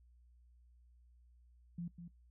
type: tone with echo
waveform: sine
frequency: 172.3 Hz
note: F3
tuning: 23 cents flat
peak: -39 dBFS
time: 1.78-1.88 s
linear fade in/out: 5 ms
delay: 200 ms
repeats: 1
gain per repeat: -8 dB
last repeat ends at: 2.08 s
effects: noise-tail reverb RT60 0.1 s tail -18 dB re dry + added 60 Hz sine -62 dBFS peak until 2.3 s